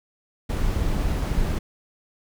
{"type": "noise", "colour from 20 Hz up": "brown", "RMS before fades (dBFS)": -23, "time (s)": [0.49, 1.59], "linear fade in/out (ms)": 10, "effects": []}